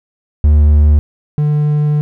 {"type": "tone pair in turn", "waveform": "triangle", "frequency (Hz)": [74.5, 149], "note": ["D2", "D3"], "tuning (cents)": [25, 25], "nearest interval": "octave", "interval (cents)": 1200, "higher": "second", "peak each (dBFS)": [-3, -8], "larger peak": "first", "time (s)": [[0.44, 0.99], [1.38, 2.01]], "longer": "second", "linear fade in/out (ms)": 0, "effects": []}